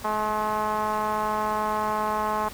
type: tone with low-pass filter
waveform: 5% pulse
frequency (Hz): 213.5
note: G#3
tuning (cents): +48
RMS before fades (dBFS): -26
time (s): 0.04-2.49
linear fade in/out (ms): 10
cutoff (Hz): 1000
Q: 3.3
effects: pink hiss -42 dBFS RMS until 2.53 s